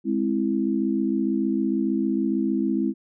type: chord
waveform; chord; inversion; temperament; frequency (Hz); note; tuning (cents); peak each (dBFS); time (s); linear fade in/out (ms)
sine; Ab augmented; none; equal with one note detuned; 207.7 / 263 / 329.6; Ab3 / C4 / E4; 0 / +9 / 0; -25; 0.04-2.94; 50
effects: none